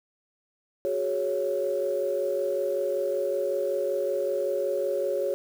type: chord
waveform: sine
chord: F# suspended second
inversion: none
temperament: equal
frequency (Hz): 370 / 415.3 / 554.4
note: F#4 / G#4 / C#5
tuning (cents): 0 / 0 / 0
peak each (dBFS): -31 / -30 / -26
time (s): 0.85-5.34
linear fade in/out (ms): 0
effects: tanh soft clip ceiling -15 dBFS + 8-bit